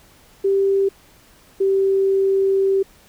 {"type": "tone pair in turn", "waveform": "sine", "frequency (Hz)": [392, 388.4], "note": ["G4", "G4"], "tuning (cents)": [0, -16], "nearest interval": "unison", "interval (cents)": 16, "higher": "first", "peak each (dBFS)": -14, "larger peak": "neither", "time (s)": [[0.44, 0.89], [1.6, 2.83]], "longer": "second", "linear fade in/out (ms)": 10, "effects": ["pink hiss -51 dBFS RMS until 3.08 s"]}